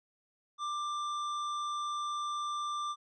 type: tone with hard clipping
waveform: triangle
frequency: 1184 Hz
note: D6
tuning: 14 cents sharp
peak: -35 dBFS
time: 0.58-2.96 s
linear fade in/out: 50 ms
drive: 14 dB
effects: resampled to 22050 Hz